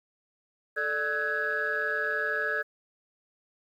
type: tone cluster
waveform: sine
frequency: 438.2 / 592 / 1298 / 1500 / 1667 Hz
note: A4 / D5 / E6 / F#6 / G#6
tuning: -7 / +14 / -27 / +23 / +6 cents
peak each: -35 / -35 / -37 / -33 / -28 dBFS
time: 0.76-2.63 s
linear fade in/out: 20 ms
effects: tanh soft clip ceiling -19 dBFS + 10-bit